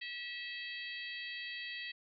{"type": "harmonic tone with a mistuned harmonic", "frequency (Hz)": 647, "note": "E5", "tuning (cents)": -32, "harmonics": [3, 4, 5, 6, 7], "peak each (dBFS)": [-44, -46, -48, -50, -51], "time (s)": [0.01, 1.92], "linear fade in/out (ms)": 10, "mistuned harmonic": 4, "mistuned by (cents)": 15, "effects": []}